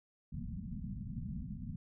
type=low-pass noise; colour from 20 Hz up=white; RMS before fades=-42 dBFS; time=0.32-1.76 s; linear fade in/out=5 ms; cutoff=240 Hz; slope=96 dB/octave; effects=none